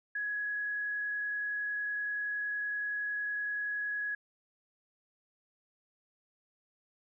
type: tone with frequency modulation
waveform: sine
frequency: 1675 Hz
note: G#6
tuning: 14 cents sharp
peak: -32 dBFS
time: 0.15-4.15 s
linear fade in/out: 5 ms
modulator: 30.7 Hz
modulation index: 0.3
effects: none